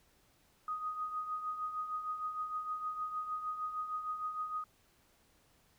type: tone with tremolo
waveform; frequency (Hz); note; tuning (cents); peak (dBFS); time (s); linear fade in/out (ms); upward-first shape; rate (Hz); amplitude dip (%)
sine; 1247; D#6; +3; -33; 0.68-4.64; 2; triangle; 6.5; 65
effects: pink hiss -69 dBFS RMS until 5.78 s